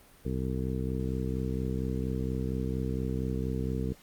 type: harmonic tone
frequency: 64.3 Hz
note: C2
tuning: 30 cents flat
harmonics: 1 / 2 / 3 / 4 / 5 / 6 / 7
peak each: -34 / -34 / -35 / -38 / -42 / -42 / -39 dBFS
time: 0.25-3.93 s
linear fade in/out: 5 ms
effects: pink hiss -57 dBFS RMS until 4.02 s + Opus 32 kbps